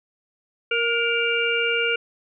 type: harmonic tone with a mistuned harmonic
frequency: 466.2 Hz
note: A#4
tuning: in tune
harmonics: 1 / 3 / 5 / 6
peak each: -25 / -25 / -25 / -25 dBFS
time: 0.71-1.96 s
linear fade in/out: 5 ms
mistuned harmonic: 3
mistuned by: +30 cents
effects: none